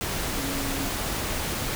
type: tone in noise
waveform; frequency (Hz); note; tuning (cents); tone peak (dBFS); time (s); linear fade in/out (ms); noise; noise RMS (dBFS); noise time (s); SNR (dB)
sine; 275.6; C#4; -10; -32; 0.37-0.88; 0; pink; -29; 0.01-1.75; -6
effects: none